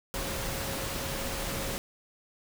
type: tone in noise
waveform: sine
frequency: 545 Hz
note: C#5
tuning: 29 cents flat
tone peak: -41 dBFS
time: 0.14-1.78 s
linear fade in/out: 0 ms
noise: pink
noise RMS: -34 dBFS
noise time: 0.14-1.78 s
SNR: -10 dB
effects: none